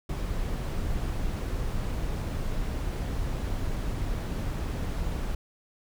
brown noise, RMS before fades -30 dBFS, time 0.09-5.35 s, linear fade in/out 5 ms, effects none

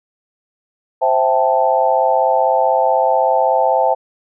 sine chord, A minor seventh, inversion first, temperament equal, 523.3 / 659.3 / 784 / 880 Hz, C5 / E5 / G5 / A5, 0 / 0 / 0 / 0 cents, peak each -17 dBFS, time 1.01-3.95 s, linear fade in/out 20 ms, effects none

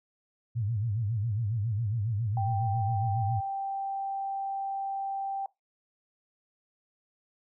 sine tone with vibrato, 109.1 Hz, A2, 14 cents flat, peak -27 dBFS, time 0.55-3.41 s, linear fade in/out 20 ms, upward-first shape sine, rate 7.3 Hz, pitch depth 170 cents each way
sine tone, 784 Hz, G5, in tune, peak -30 dBFS, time 2.37-5.46 s, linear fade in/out 2 ms
effects noise-tail reverb RT60 0.2 s tail -21 dB re dry

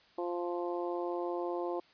harmonic tone, 174.8 Hz, F3, 2 cents sharp, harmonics 2 / 3 / 4 / 5 / 6, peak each -35 / -39 / -41 / -43 / -45 dBFS, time 0.18-1.8 s, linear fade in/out 5 ms, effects white hiss -63 dBFS RMS until 1.93 s + resampled to 11025 Hz

